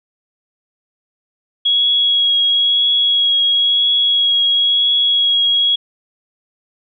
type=tone with vibrato; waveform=sine; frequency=3322 Hz; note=G#7; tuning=in tune; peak=-11 dBFS; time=1.65-5.76 s; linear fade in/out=10 ms; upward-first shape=triangle; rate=0.99 Hz; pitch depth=15 cents each way; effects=none